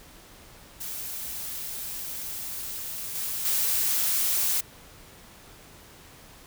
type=noise with level steps; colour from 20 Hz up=blue; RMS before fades=-35 / -31 / -25 dBFS; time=0.8-4.61 s; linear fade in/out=10 ms; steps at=3.15 / 3.45 s; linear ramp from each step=5 ms; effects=pink hiss -50 dBFS RMS until 6.46 s